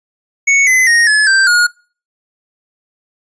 square tone with pitch steps, 2217 / 2033 / 1864.3 / 1709.5 / 1567.7 / 1437.5 Hz, C#7 / B6 / A#6 / G#6 / G6 / F6, 0 / +50 / 0 / +50 / 0 / +50 cents, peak -8 dBFS, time 0.47-1.67 s, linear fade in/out 10 ms, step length 200 ms, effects noise-tail reverb RT60 0.4 s tail -25 dB re dry + resampled to 22050 Hz

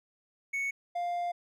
triangle tone pair in turn, 2217 / 700.1 Hz, C#7 / F5, 0 / +4 cents, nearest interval octave + minor sixth, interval 1996 cents, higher first, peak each -28 dBFS, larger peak neither, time 0.53-0.71 / 0.95-1.32 s, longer second, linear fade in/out 10 ms, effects none

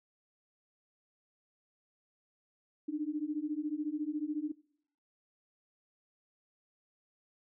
sine beating tone pair, 293.7 / 307.7 Hz, D4 / D#4, 0 / -19 cents, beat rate 14 Hz, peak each -36 / -36 dBFS, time 2.88-4.52 s, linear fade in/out 10 ms, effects noise-tail reverb RT60 0.7 s tail -23 dB re dry

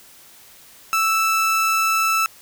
30% pulse tone, 1318.5 Hz, E6, in tune, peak -14 dBFS, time 0.93-2.26 s, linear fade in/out 0 ms, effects white hiss -47 dBFS RMS until 2.41 s

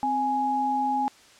sine tone pair together, 261.6 / 833.2 Hz, C4 / G#5, 0 / +5 cents, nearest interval octave + minor sixth, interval 2005 cents, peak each -30 / -23 dBFS, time 0.03-1.08 s, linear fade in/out 0 ms, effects white hiss -53 dBFS RMS until 1.39 s + low-pass 7000 Hz 12 dB/octave

